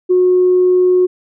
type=tone; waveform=sine; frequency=364.3 Hz; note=F#4; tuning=27 cents flat; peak=-7 dBFS; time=0.09-1.07 s; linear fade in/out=20 ms; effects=tanh soft clip ceiling -3 dBFS